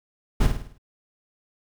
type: noise with echo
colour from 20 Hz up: brown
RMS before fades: -17 dBFS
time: 0.4-0.47 s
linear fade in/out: 10 ms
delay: 52 ms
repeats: 6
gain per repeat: -6 dB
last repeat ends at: 0.782 s
effects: none